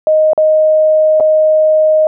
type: tone with dropouts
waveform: sine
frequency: 622.3 Hz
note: D#5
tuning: in tune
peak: -6 dBFS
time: 0.07-2.07 s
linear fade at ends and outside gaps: 1 ms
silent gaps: 0.333-0.377 / 1.2-1.206 s
effects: none